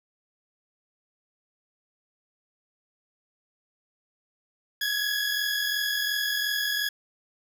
20% pulse tone pair together, 1662 / 1704.8 Hz, G#6 / G#6, +1 / +45 cents, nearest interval unison, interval 44 cents, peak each -22 / -26 dBFS, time 4.81-6.89 s, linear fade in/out 5 ms, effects none

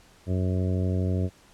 harmonic tone, 92.4 Hz, F#2, 2 cents flat, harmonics 1 / 2 / 3 / 4 / 5 / 6 / 7, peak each -24 / -30 / -34 / -36 / -38 / -40 / -41 dBFS, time 0.26-1.3 s, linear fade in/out 50 ms, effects pink hiss -56 dBFS RMS until 1.53 s + low-pass 10000 Hz 12 dB/octave

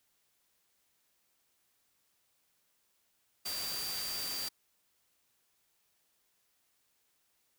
sine tone in noise, 4694 Hz, D8, 2 cents flat, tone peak -38 dBFS, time 3.45-4.49 s, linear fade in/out 10 ms, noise white, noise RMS -40 dBFS, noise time 3.45-4.49 s, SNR -1 dB, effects white hiss -75 dBFS RMS until 7.58 s

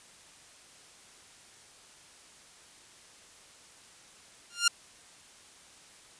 10% pulse tone with exponential growth, 1400 Hz, F6, 4 cents sharp, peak -10 dBFS, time 4.5-4.68 s, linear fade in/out 5 ms, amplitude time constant 37 ms, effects white hiss -55 dBFS RMS until 6.19 s + resampled to 22050 Hz

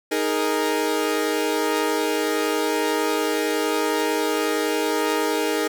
sawtooth chord, D# suspended fourth, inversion none, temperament equal, 311.1 / 415.3 / 466.2 Hz, D#4 / G#4 / A#4, 0 / 0 / 0 cents, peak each -21 dBFS, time 0.11-5.68 s, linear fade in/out 10 ms, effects none

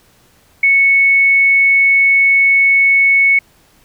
sine tone, 2210 Hz, C#7, 6 cents flat, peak -7 dBFS, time 0.63-3.39 s, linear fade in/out 5 ms, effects pink hiss -51 dBFS RMS until 3.84 s

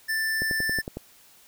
square tone, 1769 Hz, A6, 9 cents sharp, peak -25 dBFS, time 0.08-0.82 s, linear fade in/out 20 ms
click train, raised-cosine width 2 ms, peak -19 dBFS, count 7, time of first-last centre 0.42-0.97 s, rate 10.9 Hz
effects white hiss -55 dBFS RMS until 1.47 s

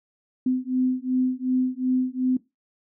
sine beating tone pair, 254.3 / 257 Hz, C4 / C4, -49 / -31 cents, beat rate 2.7 Hz, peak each -24 dBFS, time 0.46-2.37 s, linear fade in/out 5 ms, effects noise-tail reverb RT60 0.2 s tail -18 dB re dry

